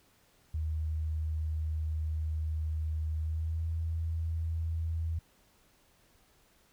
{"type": "tone with pitch glide", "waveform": "sine", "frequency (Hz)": [78.3, 81.58], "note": ["D#2", "E2"], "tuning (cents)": [11, -17], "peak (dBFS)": -30, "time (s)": [0.54, 5.19], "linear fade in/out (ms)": 5, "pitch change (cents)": 72, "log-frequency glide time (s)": [3.18, 3.66], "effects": ["pink hiss -66 dBFS RMS until 6.72 s"]}